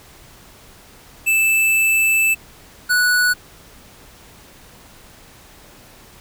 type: tone pair in turn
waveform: square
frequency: 2637 / 1474 Hz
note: E7 / F#6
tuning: 0 / -7 cents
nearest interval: minor seventh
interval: 1007 cents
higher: first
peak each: -14 dBFS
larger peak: neither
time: 1.26-2.35 / 2.89-3.34 s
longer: first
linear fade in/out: 20 ms
effects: pink hiss -45 dBFS RMS until 6.2 s